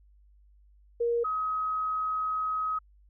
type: tone pair in turn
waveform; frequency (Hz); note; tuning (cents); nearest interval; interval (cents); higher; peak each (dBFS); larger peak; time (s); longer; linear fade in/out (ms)
sine; 471.2 / 1268.5; A#4 / D#6; +19 / +33; octave + perfect fourth; 1714; second; -24 / -27; first; 1-1.24 / 1.24-2.79; second; 10
effects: added 50 Hz sine -56 dBFS peak until 3.09 s